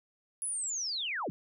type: linear sweep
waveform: sine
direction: down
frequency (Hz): 10548 to 109.2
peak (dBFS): -32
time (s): 0.42-1.3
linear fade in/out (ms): 0
effects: none